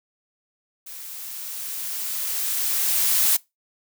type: noise with level ramp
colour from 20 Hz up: blue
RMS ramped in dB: -38 to -18 dBFS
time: 0.86-3.37 s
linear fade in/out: 10 ms
effects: noise-tail reverb RT60 0.2 s tail -22 dB re dry